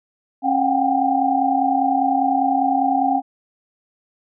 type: tone cluster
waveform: sine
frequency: 271.8 / 722 / 767 / 797 Hz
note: C#4 / F#5 / G5 / G5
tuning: -34 / -43 / -38 / +28 cents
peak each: -21 dBFS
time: 0.42-3.22 s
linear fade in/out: 50 ms
effects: none